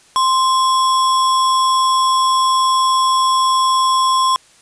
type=tone with sample-and-hold; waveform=sine; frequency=1046.5 Hz; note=C6; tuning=in tune; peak=-11 dBFS; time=0.16-4.36 s; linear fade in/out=0 ms; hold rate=4410 Hz; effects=white hiss -49 dBFS RMS until 4.61 s + resampled to 22050 Hz